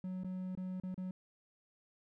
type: tone with dropouts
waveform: triangle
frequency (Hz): 185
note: F#3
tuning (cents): 0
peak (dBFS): -36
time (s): 0.04-1.11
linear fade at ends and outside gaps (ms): 2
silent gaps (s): 0.235-0.245 / 0.552-0.574 / 0.8-0.835 / 0.944-0.978
effects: none